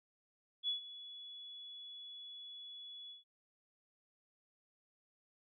sine tone with ADSR envelope, 3400 Hz, G#7, 40 cents sharp, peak -32 dBFS, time 0.63-3.24 s, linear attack 52 ms, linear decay 120 ms, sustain -16 dB, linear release 140 ms, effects none

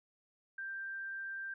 sine tone, 1577 Hz, G6, 10 cents sharp, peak -39 dBFS, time 0.58-1.54 s, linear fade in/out 5 ms, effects none

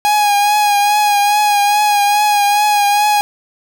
45% pulse tone with vibrato, 826 Hz, G#5, 10 cents flat, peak -10 dBFS, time 0.05-3.21 s, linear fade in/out 0 ms, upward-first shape triangle, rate 2.4 Hz, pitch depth 36 cents each way, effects none

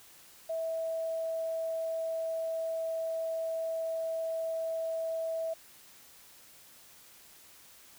sine tone, 652 Hz, E5, 19 cents flat, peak -31 dBFS, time 0.49-5.54 s, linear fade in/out 10 ms, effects white hiss -56 dBFS RMS until 7.98 s

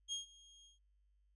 30% pulse tone with ADSR envelope, 3251 Hz, G#7, 38 cents flat, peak -34 dBFS, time 0.08-0.79 s, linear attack 45 ms, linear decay 130 ms, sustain -23 dB, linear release 140 ms, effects added 50 Hz sine -70 dBFS peak until 1.35 s + resampled to 24000 Hz

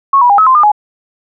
sine tone with pitch steps, 1099 / 973 / 809 / 1285 / 1041 / 1209 / 839 Hz, C#6 / B5 / G#5 / E6 / C6 / D6 / G#5, -15 / -26 / -46 / -45 / -9 / +50 / +17 cents, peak -4 dBFS, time 0.13-0.718 s, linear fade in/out 5 ms, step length 84 ms, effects none

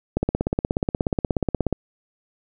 click train, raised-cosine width 2 ms, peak -7 dBFS, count 27, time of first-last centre 0.17-1.727 s, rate 16.7 Hz, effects none

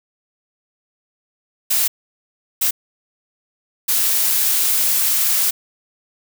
blue noise bursts at uneven times, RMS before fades -17 dBFS, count 3, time 1.7-1.88 / 2.61-2.71 / 3.88-5.51 s, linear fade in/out 10 ms, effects none

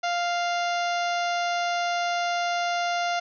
harmonic tone, 698 Hz, F5, 1 cent flat, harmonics 1 / 2 / 3 / 4 / 5 / 6 / 7 / 8 / 9, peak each -25 / -31 / -35 / -37 / -39 / -41 / -42 / -43 / -44 dBFS, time 0.03-3.2 s, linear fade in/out 10 ms, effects none

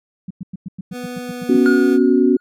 sine tone bursts, 185 Hz, F#3, in tune, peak -24 dBFS, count 11, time 0.28-1.566 s, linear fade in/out 5 ms, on 26 ms, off 100 ms
25% pulse tone with pitch glide, 246.9 to 245.1 Hz, B3 to B3, 0 to -13 cents, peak -23 dBFS, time 0.91-1.99 s, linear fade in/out 50 ms, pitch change -13 cents, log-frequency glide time 1.21-1.61 s
sine chord, B suspended second, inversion none, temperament equal, 246.9 / 277.2 / 370 Hz, B3 / C#4 / F#4, 0 / 0 / 0 cents, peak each -15 dBFS, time 1.49-2.37 s, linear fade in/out 5 ms
triangle tone with exponential decay, 1438 Hz, F#6, 50 cents flat, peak -15 dBFS, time 1.66-2.4 s, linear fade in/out 0 ms, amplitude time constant 160 ms
effects none

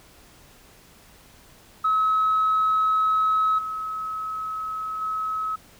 sine tone with level steps, 1285 Hz, E6, 45 cents flat, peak -17 / -27 / -24 dBFS, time 1.84-5.56 s, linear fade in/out 10 ms, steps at 3.58 / 5.01 s, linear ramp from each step 10 ms, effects tanh soft clip ceiling -14 dBFS + pink hiss -52 dBFS RMS until 5.79 s

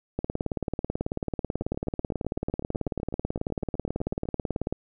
two click trains, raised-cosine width 2 ms, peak -14 / -24 dBFS, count 84 / 22, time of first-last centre 0.19-4.726 / 1.62-4.255 s, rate 18.3 / 7.97 Hz, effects none

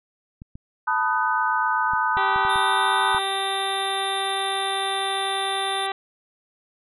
clicks, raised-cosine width 5 ms, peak -26 dBFS, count 8, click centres 0.419 / 0.555 / 1.935 / 2.169 / 2.36 / 2.451 / 2.558 / 3.147 s
sine chord, B dominant seventh, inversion third, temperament equal with one note detuned, 880 / 987.8 / 1244.5 / 1504.1 Hz, A5 / B5 / D#6 / F#6, 0 / 0 / 0 / +28 cents, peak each -25 dBFS, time 0.87-3.19 s, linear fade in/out 10 ms
harmonic tone, 389.4 Hz, G4, 12 cents flat, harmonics 1 / 2 / 3 / 4 / 5 / 6 / 7 / 8 / 9 / 10, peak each -32 / -27 / -31 / -36 / -34 / -40 / -40 / -41 / -38 / -39 dBFS, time 2.17-5.92 s, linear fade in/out 2 ms
square tone with pitch glide, 3627 to 3575 Hz, A#7 to A7, -48 to +27 cents, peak -29 dBFS, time 2.49-5.87 s, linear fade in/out 10 ms, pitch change -25 cents, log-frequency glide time 2.99-5.18 s
effects none

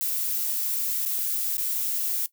violet noise with dropouts, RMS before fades -27 dBFS, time 0.01-2.26 s, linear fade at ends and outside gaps 0 ms, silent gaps 1.052-1.06 / 1.57-1.581 s, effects noise-tail reverb RT60 0.1 s tail -17 dB re dry

